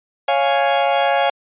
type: chord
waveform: 40% pulse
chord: Db major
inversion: none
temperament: equal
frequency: 554.4 / 698.5 / 830.6 Hz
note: Db5 / F5 / Ab5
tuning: 0 / 0 / 0 cents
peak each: -18 dBFS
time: 0.28-1.3 s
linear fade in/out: 5 ms
effects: resampled to 8000 Hz